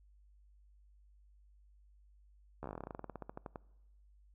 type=slowing click train; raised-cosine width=1 ms; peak=-29 dBFS; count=23; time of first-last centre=2.63-3.558 s; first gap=13 ms; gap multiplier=1.1; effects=noise-tail reverb RT60 1.0 s tail -23 dB re dry + added 50 Hz sine -61 dBFS peak until 4.34 s